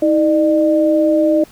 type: tone pair together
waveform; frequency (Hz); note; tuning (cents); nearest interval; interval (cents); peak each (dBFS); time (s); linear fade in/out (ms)
sine; 319.2 / 602.6; D#4 / D5; +44 / +44; major seventh; 1100; -13; 0.02-1.44; 5
effects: pink hiss -45 dBFS RMS until 1.51 s